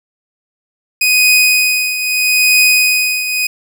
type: tone with tremolo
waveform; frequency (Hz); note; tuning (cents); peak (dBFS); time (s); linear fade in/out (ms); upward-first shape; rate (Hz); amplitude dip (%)
sawtooth; 2497; D#7; +6; -3; 1.01-3.47; 5; triangle; 0.78; 70
effects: none